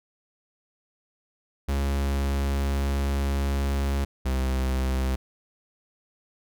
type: tone pair in turn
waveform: 45% pulse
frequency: 69.3 / 65.41 Hz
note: C#2 / C2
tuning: 0 / 0 cents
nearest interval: minor second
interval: 100 cents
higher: first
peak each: -23 dBFS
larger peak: neither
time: 1.68-4.05 / 4.25-5.16 s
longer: first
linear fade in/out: 10 ms
effects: none

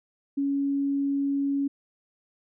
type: tone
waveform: sine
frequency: 279.1 Hz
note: C#4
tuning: 12 cents sharp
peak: -23 dBFS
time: 0.37-1.68 s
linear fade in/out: 10 ms
effects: none

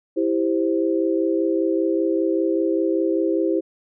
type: chord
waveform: sine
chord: C major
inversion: first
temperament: equal with one note detuned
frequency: 329.6 / 394.7 / 523.3 Hz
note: E4 / G4 / C5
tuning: 0 / +12 / 0 cents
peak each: -20 / -23 / -25 dBFS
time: 0.16-3.61 s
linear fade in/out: 20 ms
effects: none

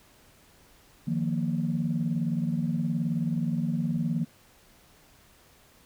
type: chord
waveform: sine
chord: Eb suspended second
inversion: none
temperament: equal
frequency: 155.56 / 174.61 / 233.1 Hz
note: Eb3 / F3 / Bb3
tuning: 0 / 0 / 0 cents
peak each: -29 dBFS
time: 1.07-4.25 s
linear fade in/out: 10 ms
effects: tanh soft clip ceiling -17 dBFS + pink hiss -58 dBFS RMS until 5.85 s

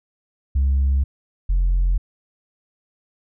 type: tone pair in turn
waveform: sine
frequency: 68 / 43.99 Hz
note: C#2 / F1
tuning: -33 / +13 cents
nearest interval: minor sixth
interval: 754 cents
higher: first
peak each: -13 dBFS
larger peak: neither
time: 0.55-1.04 / 1.49-1.98 s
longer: neither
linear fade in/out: 10 ms
effects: tanh soft clip ceiling -13 dBFS

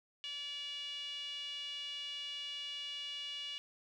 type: tone with band-pass filter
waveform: 5% pulse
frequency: 575 Hz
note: D5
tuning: 37 cents flat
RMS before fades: -43 dBFS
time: 0.24-3.58 s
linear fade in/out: 0 ms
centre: 3000 Hz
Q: 7.9
effects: none

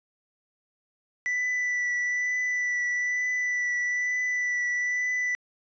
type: tone with vibrato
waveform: triangle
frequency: 1975.5 Hz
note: B6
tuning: in tune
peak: -23 dBFS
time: 1.26-5.35 s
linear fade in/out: 0 ms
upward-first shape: triangle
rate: 1.1 Hz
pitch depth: 18 cents each way
effects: resampled to 16000 Hz

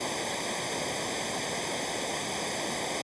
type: noise with comb filter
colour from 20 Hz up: pink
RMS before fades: -32 dBFS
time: 0-3.02 s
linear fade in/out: 10 ms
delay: 0.72 ms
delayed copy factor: -0.8
effects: high-pass 100 Hz 12 dB/octave + resampled to 22050 Hz

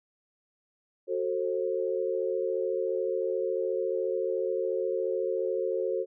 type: chord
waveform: sine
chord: F# diminished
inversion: none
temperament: just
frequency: 370 / 444 / 532.8 Hz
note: F#4 / A4 / C5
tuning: 0 / +16 / +31 cents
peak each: -31 dBFS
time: 1.07-6.06 s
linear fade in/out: 50 ms
effects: none

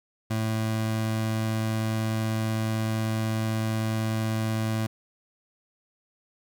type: tone pair together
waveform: square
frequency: 110.5 / 221 Hz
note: A2 / A3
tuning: +8 / +8 cents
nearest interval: octave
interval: 1200 cents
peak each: -27 / -31 dBFS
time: 0.3-4.87 s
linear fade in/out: 10 ms
effects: none

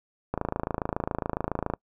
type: click train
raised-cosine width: 1 ms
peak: -13 dBFS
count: 39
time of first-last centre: 0.34-1.737 s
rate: 27.2 Hz
effects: noise-tail reverb RT60 0.1 s tail -26 dB re dry

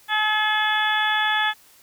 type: harmonic tone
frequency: 427.9 Hz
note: A4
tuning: 48 cents flat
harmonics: 2 / 3 / 4 / 5 / 6 / 7 / 8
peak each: -24 / -29 / -22 / -32 / -33 / -36 / -26 dBFS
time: 0.08-1.54 s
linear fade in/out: 50 ms
effects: white hiss -53 dBFS RMS until 1.82 s

